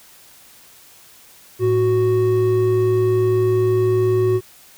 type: tone pair together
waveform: triangle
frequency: 110 / 370 Hz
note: A2 / F#4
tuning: 0 / 0 cents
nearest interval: octave + major sixth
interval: 2100 cents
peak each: -18 / -13 dBFS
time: 1.59-4.41 s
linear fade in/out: 50 ms
effects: white hiss -47 dBFS RMS until 4.77 s